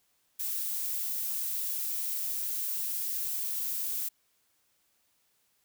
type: noise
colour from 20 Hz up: violet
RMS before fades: -33 dBFS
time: 0.39-4.09 s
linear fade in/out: 10 ms
effects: white hiss -72 dBFS RMS until 5.64 s